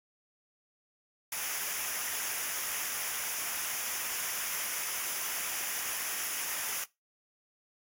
white noise with comb filter, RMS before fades -35 dBFS, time 1.32-6.84 s, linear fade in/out 2 ms, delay 0.24 ms, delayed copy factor -0.7, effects noise-tail reverb RT60 0.2 s tail -20 dB re dry + AAC 64 kbps

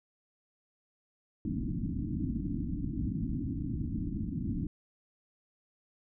white low-pass noise, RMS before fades -34 dBFS, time 1.45-4.67 s, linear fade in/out 2 ms, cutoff 310 Hz, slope 96 dB/octave, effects none

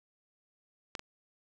clicks, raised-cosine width 0.2 ms, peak -19 / -25 dBFS, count 2, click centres 0.952 / 0.994 s, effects none

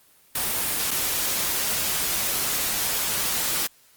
white noise with dropouts, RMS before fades -25 dBFS, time 0.35-3.67 s, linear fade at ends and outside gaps 5 ms, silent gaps 0.909-0.913 s, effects white hiss -57 dBFS RMS until 3.96 s + Opus 24 kbps

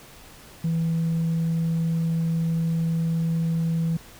sine tone, 164.6 Hz, E3, 2 cents flat, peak -19 dBFS, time 0.64-3.97 s, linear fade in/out 5 ms, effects tanh soft clip ceiling -19 dBFS + pink hiss -47 dBFS RMS until 4.19 s

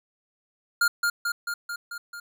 square tone with echo, 1409 Hz, F6, 15 cents sharp, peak -19 dBFS, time 0.81-0.88 s, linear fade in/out 5 ms, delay 220 ms, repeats 6, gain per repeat -3 dB, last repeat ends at 2.2 s, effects none

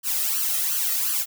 blue noise with flanger, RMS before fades -24 dBFS, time 0.03-1.26 s, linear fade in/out 50 ms, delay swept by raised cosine 0.66 to 1.59 ms, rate 2.8 Hz, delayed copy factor +0.9, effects none

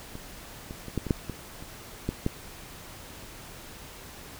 clicks, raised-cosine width 3 ms, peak -24 / -25 / -25 / -14 / -20 / -9 / -21 / -30 / -14 / -12 dBFS, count 10, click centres 0.154 / 0.709 / 0.883 / 0.977 / 1.067 / 1.108 / 1.297 / 1.625 / 2.09 / 2.264 s, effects pink hiss -45 dBFS RMS until 4.39 s

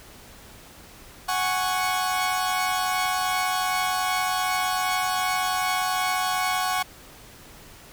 sawtooth chord, F# suspended second, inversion none, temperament equal, 740 / 830.6 / 1108.7 Hz, F#5 / G#5 / C#6, 0 / 0 / 0 cents, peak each -22 / -27 / -23 dBFS, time 1.28-6.83 s, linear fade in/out 10 ms, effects pink hiss -47 dBFS RMS until 7.92 s

